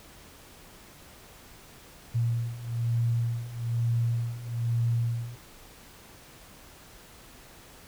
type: beating tone pair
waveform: sine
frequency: 116.54 / 117.64 Hz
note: A#2 / A#2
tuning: 0 / +16 cents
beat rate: 1.1 Hz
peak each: -30 / -27 dBFS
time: 2.14-5.36 s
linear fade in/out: 20 ms
effects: pink hiss -51 dBFS RMS until 7.87 s